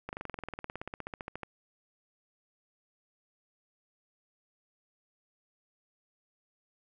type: slowing click train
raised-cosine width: 0.5 ms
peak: -23 dBFS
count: 25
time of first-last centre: 0.09-1.433 s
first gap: 39 ms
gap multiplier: 1.03
effects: none